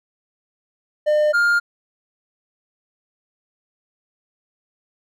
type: tone pair in turn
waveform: triangle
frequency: 603 / 1407.9 Hz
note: D5 / F6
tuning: +46 / +14 cents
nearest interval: octave + minor third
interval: 1468 cents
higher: second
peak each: -12 dBFS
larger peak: neither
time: 1.06-1.33 / 1.33-1.6 s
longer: neither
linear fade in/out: 20 ms
effects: none